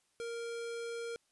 square tone, 466.2 Hz, A#4, in tune, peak -39 dBFS, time 0.2-1.16 s, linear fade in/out 0 ms, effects white hiss -75 dBFS RMS until 1.31 s + resampled to 24000 Hz

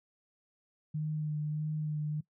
sine tone with vibrato, 152.3 Hz, D#3, 37 cents flat, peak -31 dBFS, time 0.94-2.21 s, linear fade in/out 10 ms, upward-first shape sine, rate 1.6 Hz, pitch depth 20 cents each way, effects noise-tail reverb RT60 0.1 s tail -20 dB re dry

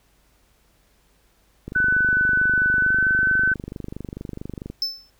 click train, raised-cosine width 3 ms, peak -19 dBFS, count 75, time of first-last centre 1.68-4.7 s, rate 24.5 Hz
sine tone with pitch glide, 1501 to 1523.7 Hz, F#6 to G6, +24 to -50 cents, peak -16 dBFS, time 1.75-3.54 s, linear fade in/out 10 ms, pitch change +26 cents, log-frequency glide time 2.8-2.95 s
triangle tone with exponential decay, 5274 Hz, E8, in tune, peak -17 dBFS, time 4.82-5.1 s, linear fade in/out 1 ms, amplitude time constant 59 ms
effects added 50 Hz sine -62 dBFS peak until 5.19 s + pink hiss -62 dBFS RMS until 5.19 s

